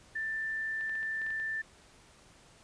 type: tone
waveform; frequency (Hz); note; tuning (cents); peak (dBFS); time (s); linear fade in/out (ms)
sine; 1774; A6; +14; -32; 0.15-1.62; 10
type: clicks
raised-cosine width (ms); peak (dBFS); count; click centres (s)
0.3; -34; 8; 0.81 / 0.895 / 0.954 / 1.03 / 1.217 / 1.265 / 1.305 / 1.399
effects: pink hiss -59 dBFS RMS until 2.63 s + resampled to 22050 Hz